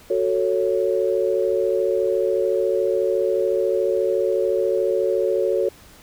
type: chord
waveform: sine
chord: F# minor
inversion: none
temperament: just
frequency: 370 / 444 / 555 Hz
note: F#4 / A4 / C#5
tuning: 0 / +16 / +2 cents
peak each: -22 dBFS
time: 0.1-5.69 s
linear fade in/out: 5 ms
effects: pink hiss -48 dBFS RMS until 6.02 s